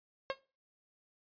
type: tone with exponential decay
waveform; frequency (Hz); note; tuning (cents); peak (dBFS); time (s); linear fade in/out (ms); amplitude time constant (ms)
sawtooth; 540; C#5; -45; -25; 0.3-0.38; 0; 16
effects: noise-tail reverb RT60 0.3 s tail -18 dB re dry + resampled to 11025 Hz